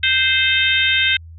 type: harmonic tone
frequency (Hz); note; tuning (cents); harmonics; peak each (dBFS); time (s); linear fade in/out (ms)
522; C5; -4; 3 / 4 / 5 / 6 / 7; -20 / -20 / -20 / -20 / -20; 0.03-1.17; 5
effects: added 82 Hz sine -35 dBFS peak until 1.38 s